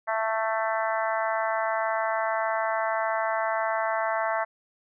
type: harmonic tone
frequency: 221.7 Hz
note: A3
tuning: 13 cents sharp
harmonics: 3 / 4 / 5 / 6 / 7 / 8 / 9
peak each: -28 / -30 / -32 / -34 / -35 / -36 / -37 dBFS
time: 0.07-4.45 s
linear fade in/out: 20 ms
effects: none